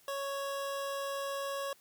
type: tone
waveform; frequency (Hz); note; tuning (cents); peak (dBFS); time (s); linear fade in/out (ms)
25% pulse; 554.4; C#5; 0; -31; 0.08-1.73; 2
effects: white hiss -64 dBFS RMS until 1.8 s